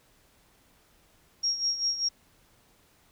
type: tone with tremolo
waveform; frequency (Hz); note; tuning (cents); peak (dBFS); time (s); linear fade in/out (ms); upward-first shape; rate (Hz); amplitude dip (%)
sine; 5588; F8; 0; -23; 1.43-2.09; 10; sine; 5.1; 70
effects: pink hiss -63 dBFS RMS until 3.11 s